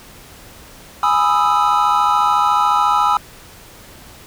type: chord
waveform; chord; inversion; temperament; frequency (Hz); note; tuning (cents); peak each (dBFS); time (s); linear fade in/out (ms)
triangle; E major seventh; first; equal; 830.6 / 987.8 / 1244.5 / 1318.5; G#5 / B5 / D#6 / E6; 0 / 0 / 0 / 0; -16; 1.03-3.17; 2
effects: pink hiss -41 dBFS RMS until 4.26 s